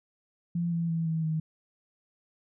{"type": "tone with pitch steps", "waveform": "sine", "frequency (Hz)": [171.3, 167.87, 164.51, 161.22, 157.99], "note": ["F3", "E3", "E3", "E3", "D#3"], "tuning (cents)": [-33, 32, -3, -38, 27], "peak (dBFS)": -26, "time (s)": [0.55, 1.4], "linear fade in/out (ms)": 5, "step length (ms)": 170, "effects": []}